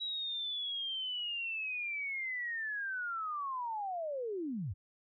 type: linear sweep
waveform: sine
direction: down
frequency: 3890 to 76.1 Hz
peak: -35 dBFS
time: 0-4.74 s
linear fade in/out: 20 ms
effects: none